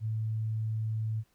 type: tone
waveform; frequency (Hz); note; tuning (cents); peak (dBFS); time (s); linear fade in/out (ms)
sine; 110; A2; 0; -29; 0-1.24; 50
effects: pink hiss -71 dBFS RMS until 1.34 s